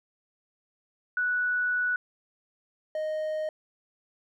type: tone pair in turn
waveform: sine / triangle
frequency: 1476 / 620.6 Hz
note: F#6 / D#5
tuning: -5 / -5 cents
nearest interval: octave + minor third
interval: 1500 cents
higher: first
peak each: -24 / -26 dBFS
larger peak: first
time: 1.17-1.96 / 2.95-3.49 s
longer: first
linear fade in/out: 2 ms
effects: none